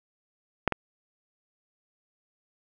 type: clicks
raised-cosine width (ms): 0.5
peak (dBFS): -6 / -12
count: 2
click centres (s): 0.677 / 0.723
effects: none